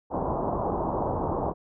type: low-pass noise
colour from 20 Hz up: white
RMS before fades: -28 dBFS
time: 0.1-1.54 s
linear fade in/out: 50 ms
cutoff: 1000 Hz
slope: 48 dB/octave
effects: none